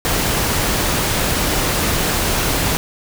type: noise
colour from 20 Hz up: pink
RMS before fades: -18 dBFS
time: 0.05-2.77 s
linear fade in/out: 0 ms
effects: none